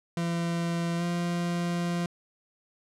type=tone with pitch glide; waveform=40% pulse; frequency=169.8 to 173.17 Hz; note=F3 to F3; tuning=-48 to -14 cents; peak=-26 dBFS; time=0.17-2.06 s; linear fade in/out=2 ms; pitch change=+34 cents; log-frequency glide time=0.97-1.03 s; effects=low-pass 9000 Hz 12 dB/octave